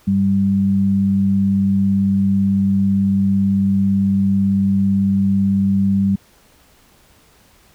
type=tone pair together; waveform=sine; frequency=98 / 196 Hz; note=G2 / G3; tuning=0 / 0 cents; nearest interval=octave; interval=1200 cents; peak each=-22 / -13 dBFS; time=0.07-6.16 s; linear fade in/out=10 ms; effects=pink hiss -52 dBFS RMS until 7.74 s